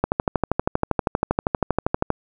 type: click train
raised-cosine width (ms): 1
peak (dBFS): -4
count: 27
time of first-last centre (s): 0.04-2.103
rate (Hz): 12.6
effects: none